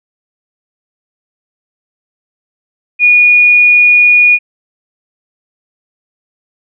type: tone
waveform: sine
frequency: 2449 Hz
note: D#7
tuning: 28 cents flat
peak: -3 dBFS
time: 2.99-4.39 s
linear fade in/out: 50 ms
effects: none